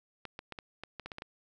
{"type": "clicks", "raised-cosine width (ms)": 0.3, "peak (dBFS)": -25, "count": 10, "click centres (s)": [0.253, 0.391, 0.523, 0.588, 0.836, 0.997, 1.06, 1.118, 1.184, 1.221], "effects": []}